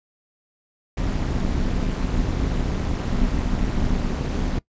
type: noise with amplitude modulation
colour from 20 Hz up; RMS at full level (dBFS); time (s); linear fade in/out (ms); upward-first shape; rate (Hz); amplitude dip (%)
brown; -19; 0.97-4.59; 5; sine; 217; 80
effects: noise-tail reverb RT60 0.1 s tail -21 dB re dry + resampled to 16000 Hz